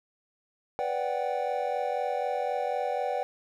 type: chord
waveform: triangle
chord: G major seventh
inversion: first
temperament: equal with one note detuned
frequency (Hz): 493.9 / 580.6 / 740 / 784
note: B4 / D5 / F#5 / G5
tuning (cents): 0 / -20 / 0 / 0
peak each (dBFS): -31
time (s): 0.79-3.23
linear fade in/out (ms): 0
effects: none